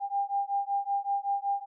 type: beating tone pair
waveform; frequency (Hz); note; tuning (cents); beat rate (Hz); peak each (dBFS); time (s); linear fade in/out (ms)
sine; 797 / 802.3; G5 / G5; +28 / +40; 5.3; -30; 0-1.66; 50
effects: none